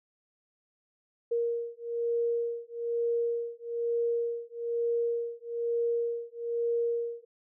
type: beating tone pair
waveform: sine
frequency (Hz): 468.5 / 469.6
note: A#4 / A#4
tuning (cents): +9 / +13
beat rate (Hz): 1.1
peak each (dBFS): -31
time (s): 1.31-7.25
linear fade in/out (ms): 10
effects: none